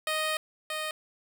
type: tone pair in turn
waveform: 10% pulse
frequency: 622.3 / 619.8 Hz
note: D#5 / D#5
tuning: 0 / -7 cents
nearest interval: unison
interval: 7 cents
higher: first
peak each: -19 / -23 dBFS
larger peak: first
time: 0.07-0.37 / 0.7-0.91 s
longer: first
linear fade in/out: 2 ms
effects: none